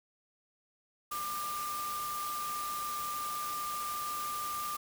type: tone in noise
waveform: sine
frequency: 1194 Hz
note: D6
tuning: 28 cents sharp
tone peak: -35 dBFS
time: 1.11-4.77 s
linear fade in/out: 10 ms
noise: white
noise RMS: -42 dBFS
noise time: 1.11-4.77 s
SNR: +4 dB
effects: none